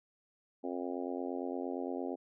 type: harmonic tone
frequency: 88.7 Hz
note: F2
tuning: 27 cents sharp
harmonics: 3 / 4 / 5 / 6 / 7 / 8 / 9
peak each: -39 / -41 / -43 / -45 / -46 / -47 / -48 dBFS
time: 0.63-2.16 s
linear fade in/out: 20 ms
effects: none